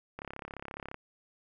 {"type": "click train", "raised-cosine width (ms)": 0.5, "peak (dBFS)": -25, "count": 27, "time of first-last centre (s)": [0.19, 0.944], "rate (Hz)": 34.5, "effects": []}